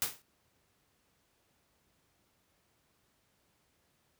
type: noise with exponential decay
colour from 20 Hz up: white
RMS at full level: -28 dBFS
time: 0.02-0.22 s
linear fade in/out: 0 ms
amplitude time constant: 42 ms
effects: pink hiss -73 dBFS RMS until 4.19 s + high-pass 60 Hz 12 dB/octave